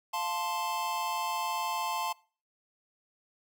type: chord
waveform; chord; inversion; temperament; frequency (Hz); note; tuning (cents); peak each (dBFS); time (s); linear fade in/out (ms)
square; F major; none; equal; 698.5 / 880 / 1046.5; F5 / A5 / C6; 0 / 0 / 0; -40 / -34 / -35; 0.13-2.13; 10
effects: noise-tail reverb RT60 0.4 s tail -23 dB re dry